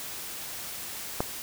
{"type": "click", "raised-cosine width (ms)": 1, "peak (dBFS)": -11, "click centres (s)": 1.205, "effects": ["white hiss -38 dBFS RMS until 1.42 s"]}